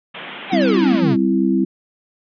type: band-pass noise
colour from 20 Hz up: white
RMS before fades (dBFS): -33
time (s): 0.14-1.01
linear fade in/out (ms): 10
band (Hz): 150 to 3400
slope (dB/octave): 96
type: exponential sweep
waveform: square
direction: down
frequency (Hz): 830.6 to 116.54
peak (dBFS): -18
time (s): 0.49-1.17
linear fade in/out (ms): 50
type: chord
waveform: sine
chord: C major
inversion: second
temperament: equal with one note detuned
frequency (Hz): 196 / 261.6 / 331.5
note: G3 / C4 / E4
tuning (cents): 0 / 0 / +10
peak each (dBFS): -18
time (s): 0.52-1.65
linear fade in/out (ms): 10
effects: resampled to 11025 Hz